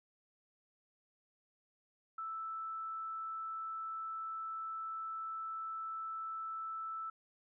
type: tone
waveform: sine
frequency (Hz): 1318.5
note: E6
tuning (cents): 0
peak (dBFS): -39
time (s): 2.18-7.1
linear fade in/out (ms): 5
effects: none